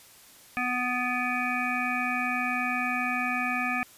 harmonic tone with a mistuned harmonic, 247.7 Hz, B3, 5 cents sharp, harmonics 1 / 3 / 5 / 7 / 9 / 10, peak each -33 / -33 / -33 / -33 / -33 / -33 dBFS, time 0.57-3.83 s, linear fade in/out 0 ms, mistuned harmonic 9, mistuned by +48 cents, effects white hiss -53 dBFS RMS until 3.97 s + resampled to 32000 Hz

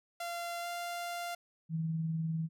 sawtooth tone with pitch glide, 689 to 695 Hz, F5 to F5, -24 to -9 cents, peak -33 dBFS, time 0.2-1.35 s, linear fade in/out 5 ms, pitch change +15 cents, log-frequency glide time 0.61-0.66 s
sine tone with tremolo, 161.8 Hz, E3, 32 cents flat, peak -30 dBFS, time 1.69-2.49 s, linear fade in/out 50 ms, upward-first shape sine, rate 20 Hz, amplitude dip 30%
effects none

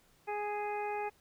harmonic tone, 415.3 Hz, G#4, in tune, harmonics 1 / 2 / 3 / 4 / 5 / 6, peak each -38 / -36 / -49 / -49 / -48 / -46 dBFS, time 0.27-1.1 s, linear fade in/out 20 ms, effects pink hiss -67 dBFS RMS until 1.2 s

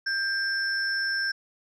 sine tone pair together, 1589 / 5349 Hz, G6 / E8, +23 / +24 cents, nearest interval octave + major sixth, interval 2101 cents, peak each -25 / -30 dBFS, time 0.06-1.32 s, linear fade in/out 10 ms, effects tanh soft clip ceiling -18 dBFS

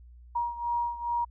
sine beating tone pair, 949 / 951.4 Hz, A#5 / A#5, +31 / +35 cents, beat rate 2.4 Hz, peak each -29 / -33 dBFS, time 0.35-1.25 s, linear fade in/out 10 ms, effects added 60 Hz sine -48 dBFS peak until 1.3 s

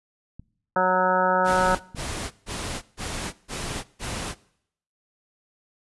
clicks, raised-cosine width 5 ms, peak -28 / -24 / -26 dBFS, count 3, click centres 0.396 / 1.664 / 1.948 s
harmonic tone, 184.6 Hz, F#3, 4 cents flat, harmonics 1 / 2 / 3 / 4 / 5 / 7 / 8 / 9, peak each -30 / -31 / -24 / -27 / -24 / -25 / -28 / -35 dBFS, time 0.76-1.75 s, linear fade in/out 2 ms
pink noise bursts, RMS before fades -31 dBFS, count 6, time 1.44-4.35 s, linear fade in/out 50 ms, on 360 ms, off 150 ms
effects noise-tail reverb RT60 0.7 s tail -21 dB re dry + resampled to 24000 Hz

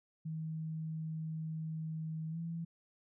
sine tone with pitch glide, 158.9 to 166.51 Hz, D#3 to E3, +37 to +18 cents, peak -37 dBFS, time 0.25-2.65 s, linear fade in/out 10 ms, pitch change +81 cents, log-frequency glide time 2.3-2.38 s, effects none

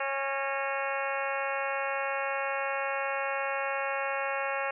harmonic tone with a mistuned harmonic, 274.3 Hz, C#4, 18 cents flat, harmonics 2 / 3 / 4 / 5 / 6 / 7 / 8 / 9 / 10, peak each -34 / -36 / -37 / -38 / -39 / -39 / -40 / -41 / -41 dBFS, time 0-4.71 s, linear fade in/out 5 ms, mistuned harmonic 7, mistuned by -65 cents, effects none

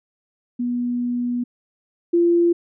sine tone pair in turn, 243.4 / 343.4 Hz, B3 / F4, -25 / -29 cents, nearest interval tritone, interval 596 cents, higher second, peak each -20 / -13 dBFS, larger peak second, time 0.59-1.44 / 2.13-2.53 s, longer first, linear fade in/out 10 ms, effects none

